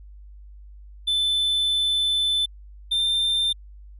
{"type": "tone pair in turn", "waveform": "triangle", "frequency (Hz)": [3520, 3586], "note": ["A7", "A7"], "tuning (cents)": [0, 32], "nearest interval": "unison", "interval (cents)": 32, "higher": "second", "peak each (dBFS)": -18, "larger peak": "neither", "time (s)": [[1.07, 2.46], [2.91, 3.53]], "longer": "first", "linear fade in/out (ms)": 10, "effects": ["added 50 Hz sine -41 dBFS peak until 3.99 s", "resampled to 32000 Hz"]}